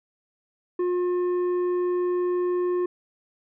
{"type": "tone with tanh clipping", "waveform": "sine", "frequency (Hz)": 357.4, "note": "F4", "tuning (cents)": 40, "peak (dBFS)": -23, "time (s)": [0.79, 2.86], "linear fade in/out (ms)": 5, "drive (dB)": 7, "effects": []}